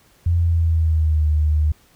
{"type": "tone with pitch glide", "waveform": "sine", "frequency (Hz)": [85.5, 76.17], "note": ["F2", "D#2"], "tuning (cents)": [-36, -36], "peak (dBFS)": -14, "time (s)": [0.26, 1.72], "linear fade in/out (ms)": 5, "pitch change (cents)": -200, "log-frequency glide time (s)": [0.37, 1.27], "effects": ["pink hiss -55 dBFS RMS until 1.95 s"]}